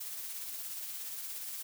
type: noise with tremolo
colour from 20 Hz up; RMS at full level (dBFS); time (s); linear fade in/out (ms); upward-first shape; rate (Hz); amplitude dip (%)
blue; -40; 0-1.63; 10; sine; 17; 30
effects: none